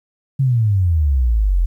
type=exponential sweep; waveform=sine; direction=down; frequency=139.6 to 41.2 Hz; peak=-12 dBFS; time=0.39-1.66 s; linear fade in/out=10 ms; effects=9-bit